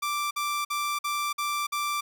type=tone bursts; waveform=sawtooth; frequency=1174.7 Hz; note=D6; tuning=in tune; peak=-23 dBFS; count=6; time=0.02-2.01 s; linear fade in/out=10 ms; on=290 ms; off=50 ms; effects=none